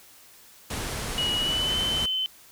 pink low-pass noise, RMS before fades -32 dBFS, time 0.7-2.06 s, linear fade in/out 5 ms, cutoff 12000 Hz, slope 48 dB/octave
sine tone with pitch glide, 2916 to 3057 Hz, F#7 to G7, -26 to -44 cents, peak -24 dBFS, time 1.18-2.26 s, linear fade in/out 0 ms, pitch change +82 cents, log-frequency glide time 1.39-1.76 s
effects white hiss -52 dBFS RMS until 2.51 s

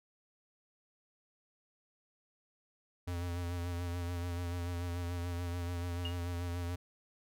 square tone with vibrato, 87.31 Hz, F2, in tune, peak -36 dBFS, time 3.07-6.76 s, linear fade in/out 10 ms, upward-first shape sine, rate 6.9 Hz, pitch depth 32 cents each way
sine tone with exponential decay, 2855 Hz, F7, 37 cents sharp, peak -35 dBFS, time 6.05-6.2 s, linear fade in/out 2 ms, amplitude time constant 31 ms
effects none

